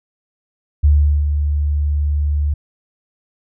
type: tone with ADSR envelope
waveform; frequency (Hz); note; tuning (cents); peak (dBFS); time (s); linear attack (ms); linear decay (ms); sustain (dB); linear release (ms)
sine; 73.42; D2; 0; -7; 0.83-2.54; 16; 400; -7; 6
effects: none